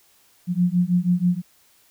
sine beating tone pair, 174.7 / 180.9 Hz, F3 / F#3, +1 / -39 cents, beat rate 6.2 Hz, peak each -20 dBFS, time 0.47-1.42 s, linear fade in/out 50 ms, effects white hiss -58 dBFS RMS until 1.9 s

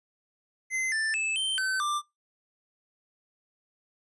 square tone with pitch steps, 2060 / 1770 / 2619 / 3116 / 1531 / 1184 Hz, C7 / A6 / E7 / G7 / G6 / D6, -28 / +10 / -12 / -11 / -41 / +14 cents, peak -27 dBFS, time 0.7-2.02 s, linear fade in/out 50 ms, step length 220 ms, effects noise-tail reverb RT60 0.2 s tail -22 dB re dry + resampled to 24000 Hz

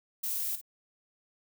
violet noise with echo, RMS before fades -33 dBFS, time 0.23-0.56 s, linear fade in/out 10 ms, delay 54 ms, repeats 1, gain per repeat -11 dB, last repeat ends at 0.614 s, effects none

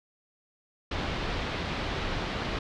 pink low-pass noise, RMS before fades -32 dBFS, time 0.91-2.59 s, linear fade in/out 5 ms, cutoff 4200 Hz, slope 24 dB/octave, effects none

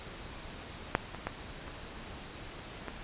clicks, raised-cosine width 0.5 ms, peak -9 / -26 / -17 / -30 / -22 dBFS, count 5, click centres 0.951 / 1.147 / 1.27 / 1.68 / 2.883 s, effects pink hiss -45 dBFS RMS until 3.03 s + resampled to 8000 Hz

